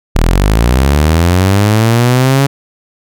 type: linear sweep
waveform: sawtooth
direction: up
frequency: 36.71 to 140.3 Hz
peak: -3 dBFS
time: 0.15-2.47 s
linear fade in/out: 10 ms
effects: none